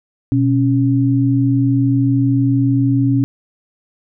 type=tone pair together; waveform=sine; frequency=122.9 / 275.9 Hz; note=B2 / C#4; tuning=-8 / -8 cents; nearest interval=octave + major second; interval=1400 cents; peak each=-14 dBFS; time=0.32-3.24 s; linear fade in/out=0 ms; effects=none